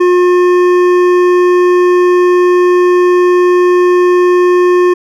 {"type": "tone with hard clipping", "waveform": "sine", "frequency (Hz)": 358.1, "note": "F4", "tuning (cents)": 43, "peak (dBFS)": -7, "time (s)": [0, 4.94], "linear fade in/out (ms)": 10, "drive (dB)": 11, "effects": []}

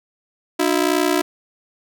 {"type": "ring-modulated tone", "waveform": "sawtooth", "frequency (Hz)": 329.6, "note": "E4", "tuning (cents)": 0, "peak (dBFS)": -9, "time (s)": [0.59, 1.22], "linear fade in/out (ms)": 10, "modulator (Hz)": 31.1, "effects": []}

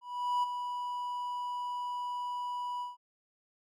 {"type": "tone with ADSR envelope", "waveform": "triangle", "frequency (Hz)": 981, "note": "B5", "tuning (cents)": -12, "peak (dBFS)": -24, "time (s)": [0.01, 2.97], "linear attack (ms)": 420, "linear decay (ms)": 18, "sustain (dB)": -8, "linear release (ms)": 160, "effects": []}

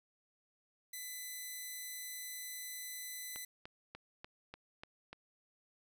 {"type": "tone", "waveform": "5% pulse", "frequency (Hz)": 2005, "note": "B6", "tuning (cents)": 26, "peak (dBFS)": -33, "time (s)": [0.93, 3.45], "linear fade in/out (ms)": 5}
{"type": "click train", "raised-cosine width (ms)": 0.3, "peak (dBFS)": -31, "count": 7, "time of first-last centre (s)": [3.36, 5.13], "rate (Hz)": 3.39}
{"effects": []}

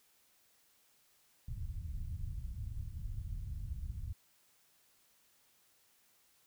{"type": "low-pass noise", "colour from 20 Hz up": "white", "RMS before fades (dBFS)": -41, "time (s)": [1.48, 4.13], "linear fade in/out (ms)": 5, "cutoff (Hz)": 100, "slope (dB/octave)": 24, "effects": ["white hiss -70 dBFS RMS until 6.46 s"]}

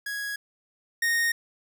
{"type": "tone pair in turn", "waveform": "45% pulse", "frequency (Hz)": [1661.2, 1854.5], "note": ["G#6", "A#6"], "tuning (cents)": [0, -9], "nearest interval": "major second", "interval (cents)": 191, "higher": "second", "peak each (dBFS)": [-30, -22], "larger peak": "second", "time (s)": [[0.06, 0.36], [1.02, 1.32]], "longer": "neither", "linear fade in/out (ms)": 5, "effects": []}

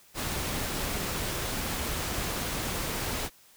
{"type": "noise", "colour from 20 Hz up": "pink", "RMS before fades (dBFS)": -32, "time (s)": [0.14, 3.3], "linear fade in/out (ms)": 50, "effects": ["white hiss -58 dBFS RMS until 3.56 s"]}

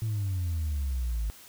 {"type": "exponential sweep", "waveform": "sine", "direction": "down", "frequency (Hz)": [113.6, 51.91], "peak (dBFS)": -25, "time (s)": [0.02, 1.3], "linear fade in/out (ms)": 0, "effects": ["tanh soft clip ceiling -25 dBFS", "white hiss -51 dBFS RMS until 1.48 s"]}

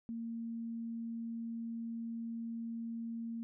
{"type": "tone", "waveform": "sine", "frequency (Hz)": 230, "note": "A#3", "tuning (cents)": -23, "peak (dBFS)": -38, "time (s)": [0.09, 3.43], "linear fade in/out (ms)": 0, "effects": []}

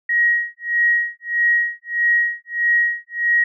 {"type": "tone with tremolo", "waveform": "sine", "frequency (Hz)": 1893, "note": "A#6", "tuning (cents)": 26, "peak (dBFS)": -12, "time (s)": [0.09, 3.44], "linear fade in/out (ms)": 5, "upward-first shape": "sine", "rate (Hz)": 1.6, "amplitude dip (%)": 100, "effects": []}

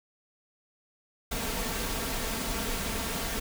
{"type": "noise with comb filter", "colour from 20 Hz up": "pink", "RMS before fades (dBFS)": -32, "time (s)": [1.31, 3.4], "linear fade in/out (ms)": 10, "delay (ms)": 4.4, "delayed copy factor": 0.55, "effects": []}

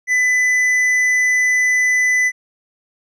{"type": "tone with hard clipping", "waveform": "sine", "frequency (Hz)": 2000, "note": "B6", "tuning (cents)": 21, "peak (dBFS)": -14, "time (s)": [0.07, 2.32], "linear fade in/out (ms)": 50, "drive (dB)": 6, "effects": []}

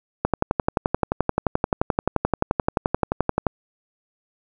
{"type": "click train", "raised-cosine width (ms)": 1, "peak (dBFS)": -4, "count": 38, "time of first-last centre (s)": [0.25, 3.467], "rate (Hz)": 11.5, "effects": []}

